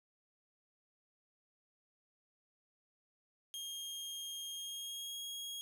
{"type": "tone with pitch glide", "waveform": "sawtooth", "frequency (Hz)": [3230, 3285], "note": ["G#7", "G#7"], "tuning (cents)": [-49, -20], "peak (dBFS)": -39, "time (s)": [3.54, 5.61], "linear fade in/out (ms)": 0, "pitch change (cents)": 29, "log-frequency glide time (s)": [4.49, 5.21], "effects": []}